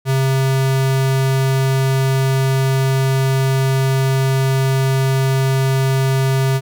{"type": "tone", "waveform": "square", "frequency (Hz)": 133.6, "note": "C3", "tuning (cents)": 36, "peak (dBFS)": -14, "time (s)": [0.05, 6.61], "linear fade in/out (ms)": 50, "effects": []}